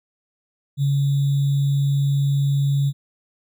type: tone with sample-and-hold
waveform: sine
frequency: 140 Hz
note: C#3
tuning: 18 cents sharp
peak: -16 dBFS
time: 0.77-2.93 s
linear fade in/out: 50 ms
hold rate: 3675 Hz
effects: none